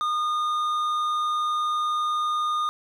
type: tone with hard clipping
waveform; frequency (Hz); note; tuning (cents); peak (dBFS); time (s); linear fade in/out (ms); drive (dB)
sine; 1222; D#6; -32; -24; 0.01-2.69; 0; 6
effects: none